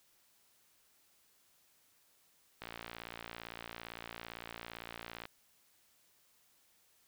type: click train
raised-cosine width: 0.3 ms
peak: -27 dBFS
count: 153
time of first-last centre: 2.62-5.254 s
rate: 57.7 Hz
effects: white hiss -70 dBFS RMS until 7.07 s